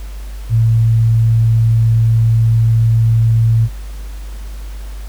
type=tone; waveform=sine; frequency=113.4 Hz; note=A#2; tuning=47 cents flat; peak=-8 dBFS; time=0.49-3.69 s; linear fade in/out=50 ms; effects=added 50 Hz sine -24 dBFS peak until 5.08 s + pink hiss -41 dBFS RMS until 5.08 s